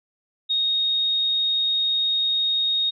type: tone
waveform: sine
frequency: 3729 Hz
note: A#7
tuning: in tune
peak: -19 dBFS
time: 0.49-2.91 s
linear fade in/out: 20 ms
effects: none